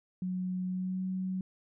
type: tone with pitch glide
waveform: sine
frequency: 183.6 to 186.81 Hz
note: F#3 to F#3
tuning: -13 to +17 cents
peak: -31 dBFS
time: 0.22-1.41 s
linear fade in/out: 2 ms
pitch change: +30 cents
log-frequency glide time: 0.67-1.03 s
effects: none